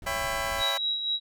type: noise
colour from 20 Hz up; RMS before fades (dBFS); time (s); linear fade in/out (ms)
brown; -41; 0.02-0.62; 2
type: chord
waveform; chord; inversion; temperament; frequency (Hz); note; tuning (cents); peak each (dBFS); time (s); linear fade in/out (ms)
20% pulse; C# half-diminished seventh; none; just; 554.4 / 665.2 / 798.3 / 997.9; C#5 / E5 / G5 / B5; 0 / +16 / +31 / +18; -29; 0.06-0.78; 10
type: tone with tremolo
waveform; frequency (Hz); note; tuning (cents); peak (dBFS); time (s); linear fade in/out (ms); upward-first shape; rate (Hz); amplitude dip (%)
sine; 3863; B7; -39; -24; 0.58-1.2; 50; sine; 4.1; 50
effects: none